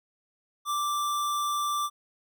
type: tone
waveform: square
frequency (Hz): 1174.7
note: D6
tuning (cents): 0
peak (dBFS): -27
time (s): 0.65-1.9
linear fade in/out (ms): 50
effects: none